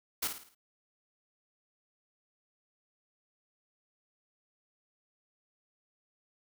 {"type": "noise with echo", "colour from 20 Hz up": "white", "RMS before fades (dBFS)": -32, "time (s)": [0.22, 0.28], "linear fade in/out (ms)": 10, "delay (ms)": 54, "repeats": 5, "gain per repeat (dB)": -7, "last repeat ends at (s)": 0.55, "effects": []}